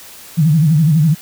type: tone with vibrato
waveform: sine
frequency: 155.56 Hz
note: D#3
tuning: in tune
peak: -8 dBFS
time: 0.37-1.15 s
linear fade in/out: 20 ms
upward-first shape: sine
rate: 12 Hz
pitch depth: 140 cents each way
effects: white hiss -37 dBFS RMS until 1.21 s